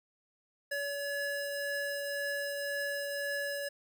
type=tone pair together; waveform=square; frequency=568 / 1702.1 Hz; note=C#5 / G#6; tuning=+42 / +42 cents; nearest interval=octave + perfect fifth; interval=1900 cents; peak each=-37 / -37 dBFS; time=0.71-3.69 s; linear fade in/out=10 ms; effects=none